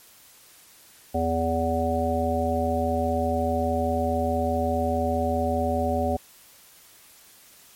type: harmonic tone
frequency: 82.41 Hz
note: E2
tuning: in tune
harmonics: 1 / 3 / 5 / 7 / 9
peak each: -28 / -28 / -31 / -27 / -27 dBFS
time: 1.14-6.17 s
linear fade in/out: 10 ms
effects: white hiss -52 dBFS RMS until 7.75 s + MP3 64 kbps